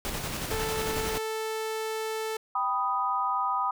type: noise with tremolo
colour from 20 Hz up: pink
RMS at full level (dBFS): -32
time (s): 0.05-1.18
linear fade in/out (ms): 0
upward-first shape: square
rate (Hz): 11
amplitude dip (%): 30
type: tone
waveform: sawtooth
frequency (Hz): 440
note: A4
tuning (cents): 0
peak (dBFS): -26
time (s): 0.51-2.37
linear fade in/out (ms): 5
type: chord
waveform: sine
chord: G augmented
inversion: none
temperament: equal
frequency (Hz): 784 / 987.8 / 1244.5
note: G5 / B5 / D#6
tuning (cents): 0 / 0 / 0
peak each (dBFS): -32 / -29 / -28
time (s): 2.55-3.71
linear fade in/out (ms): 5
effects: none